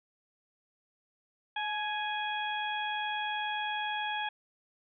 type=harmonic tone with a mistuned harmonic; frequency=830.6 Hz; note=G#5; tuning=in tune; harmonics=1 / 2 / 3 / 4; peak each=-34 / -37 / -40 / -39 dBFS; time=1.56-4.29 s; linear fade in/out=5 ms; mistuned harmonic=1; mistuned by=+37 cents; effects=none